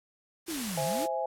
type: noise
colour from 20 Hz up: white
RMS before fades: -36 dBFS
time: 0.46-1.08 s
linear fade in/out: 50 ms
type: exponential two-way sweep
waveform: sine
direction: down then up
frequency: 349.2 to 140.5 to 349.2 Hz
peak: -34 dBFS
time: 0.48-1.06 s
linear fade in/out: 5 ms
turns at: 0.83 s
type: chord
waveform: sine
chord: C augmented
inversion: none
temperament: equal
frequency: 523.3 / 659.3 / 830.6 Hz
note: C5 / E5 / G#5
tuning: 0 / 0 / 0 cents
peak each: -33 dBFS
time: 0.77-1.26 s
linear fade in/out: 5 ms
effects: low-pass 12000 Hz 12 dB/octave